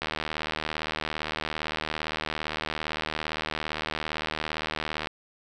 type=click train; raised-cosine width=0.3 ms; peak=-13 dBFS; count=393; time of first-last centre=0.02-5.072 s; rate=77.6 Hz; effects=none